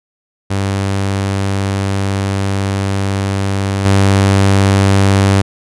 sawtooth tone with level steps, 98 Hz, G2, in tune, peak -10 / -4 dBFS, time 0.5-5.42 s, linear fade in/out 10 ms, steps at 3.85 s, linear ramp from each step 5 ms, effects resampled to 24000 Hz

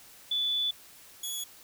sine / 15% pulse tone pair in turn, 3470 / 3377 Hz, A7 / G#7, -25 / +28 cents, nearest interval unison, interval 47 cents, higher first, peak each -26 dBFS, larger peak neither, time 0.31-0.71 / 1.23-1.44 s, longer first, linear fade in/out 5 ms, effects white hiss -53 dBFS RMS until 1.63 s

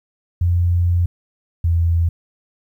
sine tone pair in turn, 87.31 / 84.17 Hz, F2 / E2, 0 / +37 cents, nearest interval minor second, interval 63 cents, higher first, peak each -13 dBFS, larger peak neither, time 0.41-1.06 / 1.64-2.09 s, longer first, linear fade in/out 5 ms, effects 9-bit

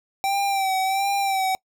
square tone with vibrato, 778 Hz, G5, 13 cents flat, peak -21 dBFS, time 0.24-1.55 s, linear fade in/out 0 ms, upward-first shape sine, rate 1.4 Hz, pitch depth 46 cents each way, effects noise-tail reverb RT60 0.1 s tail -25 dB re dry

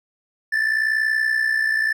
triangle tone with amplitude modulation, 1760 Hz, A6, in tune, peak -13 dBFS, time 0.52-1.93 s, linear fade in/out 10 ms, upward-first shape sine, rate 60.8 Hz, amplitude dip 65%, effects none

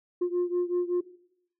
sine beating tone pair, 352.8 / 358.1 Hz, F4 / F4, +18 / +43 cents, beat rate 5.3 Hz, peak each -25 / -27 dBFS, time 0.21-1.01 s, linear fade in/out 10 ms, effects noise-tail reverb RT60 0.7 s tail -17 dB re dry + tanh soft clip ceiling -21 dBFS

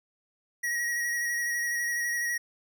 square tone with vibrato, 1902 Hz, A#6, 34 cents sharp, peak -28 dBFS, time 0.63-2.38 s, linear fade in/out 10 ms, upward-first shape square, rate 12 Hz, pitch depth 19 cents each way, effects none

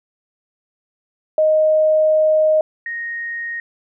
sine tone pair in turn, 622.3 / 1864.8 Hz, D#5 / A#6, 0 / 0 cents, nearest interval octave + perfect fifth, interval 1900 cents, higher second, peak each -11 / -23 dBFS, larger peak first, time 1.38-2.61 / 2.86-3.6 s, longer first, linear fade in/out 2 ms, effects none

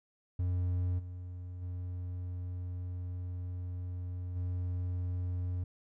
triangle tone with level steps, 89.7 Hz, F2, 47 cents sharp, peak -27 / -38 / -34 / -30 dBFS, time 0.39-5.64 s, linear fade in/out 5 ms, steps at 0.98 / 1.61 / 4.35 s, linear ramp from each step 20 ms, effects none

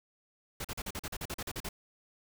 pink noise bursts, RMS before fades -38 dBFS, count 13, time 0.6-1.69 s, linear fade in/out 5 ms, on 46 ms, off 41 ms, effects none

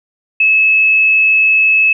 sine tone, 2594 Hz, E7, 28 cents flat, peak -7 dBFS, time 0.4-1.93 s, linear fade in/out 5 ms, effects none

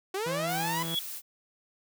sawtooth linear sweep, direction up, 365.9 to 1018 Hz, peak -26 dBFS, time 0.14-0.83 s, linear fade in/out 5 ms
sawtooth tone with vibrato, 164.81 Hz, E3, in tune, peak -30 dBFS, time 0.26-0.95 s, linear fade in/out 5 ms, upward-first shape sine, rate 9.2 Hz, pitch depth 10 cents each way
blue noise, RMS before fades -39 dBFS, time 0.46-1.22 s, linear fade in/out 50 ms
sine tone with exponential growth, 3356 Hz, G#7, 17 cents sharp, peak -24 dBFS, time 0.7-0.99 s, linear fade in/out 1 ms, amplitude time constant 61 ms
effects none

